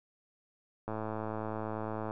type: click train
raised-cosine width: 1 ms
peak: -23 dBFS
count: 135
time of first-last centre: 0.88-2.109 s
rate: 109 Hz
effects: none